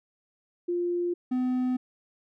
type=tone pair in turn; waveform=sine / triangle; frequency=350 / 253 Hz; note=F4 / B3; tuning=+4 / +42 cents; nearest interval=tritone; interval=562 cents; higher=first; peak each=-25 / -22 dBFS; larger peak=second; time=0.68-1.14 / 1.31-1.77 s; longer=neither; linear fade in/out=10 ms; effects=none